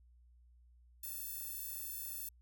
sawtooth tone with high-pass filter, 877 Hz, A5, 6 cents flat, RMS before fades -44 dBFS, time 1.03-2.29 s, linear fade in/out 5 ms, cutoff 12000 Hz, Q 0.8, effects added 60 Hz sine -61 dBFS peak until 2.41 s

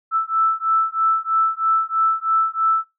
sine beating tone pair, 1318.5 / 1321.6 Hz, E6 / E6, 0 / +4 cents, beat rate 3.1 Hz, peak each -19 dBFS, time 0.11-2.85 s, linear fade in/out 50 ms, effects noise-tail reverb RT60 0.2 s tail -24 dB re dry

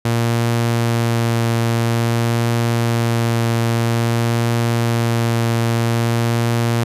sawtooth tone with vibrato, 116.5 Hz, A#2, 1 cent flat, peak -11 dBFS, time 0.05-6.84 s, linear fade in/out 5 ms, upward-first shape triangle, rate 0.5 Hz, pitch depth 12 cents each way, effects resampled to 32000 Hz

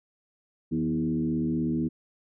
sine tone with frequency modulation, 243.5 Hz, B3, 24 cents flat, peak -24 dBFS, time 0.71-1.89 s, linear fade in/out 20 ms, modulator 76.1 Hz, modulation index 1.2, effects none

